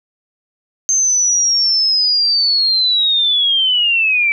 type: linear sweep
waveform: sine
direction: down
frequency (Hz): 6330 to 2298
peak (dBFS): -11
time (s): 0.89-4.32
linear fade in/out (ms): 0
effects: none